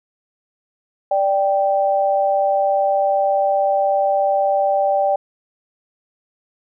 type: tone pair together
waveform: sine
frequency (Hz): 587.3 / 784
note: D5 / G5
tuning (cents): 0 / 0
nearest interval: perfect fourth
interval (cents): 500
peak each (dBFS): -17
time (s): 1.11-5.16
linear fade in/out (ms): 5
effects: none